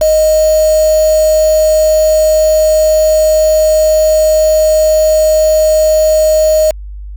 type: tone with quantisation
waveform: sine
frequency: 623 Hz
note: D#5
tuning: 2 cents sharp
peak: -6 dBFS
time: 0.01-6.71 s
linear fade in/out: 5 ms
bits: 3
effects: added 50 Hz sine -23 dBFS peak until 7.16 s